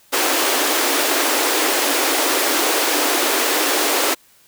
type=high-pass noise; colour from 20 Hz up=pink; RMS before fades=-18 dBFS; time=0.12-4.15 s; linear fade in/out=20 ms; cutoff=270 Hz; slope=96 dB/octave; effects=white hiss -53 dBFS RMS until 4.47 s